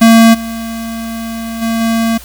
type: tone with level steps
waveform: square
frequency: 227.3 Hz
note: A#3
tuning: 43 cents flat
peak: -3 / -20 / -13 / -11 dBFS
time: 0.01-2.18 s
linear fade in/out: 10 ms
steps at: 0.33 / 1.61 / 1.8 s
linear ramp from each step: 20 ms
effects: added 59 Hz sine -35 dBFS peak until 2.24 s + white hiss -35 dBFS RMS until 2.24 s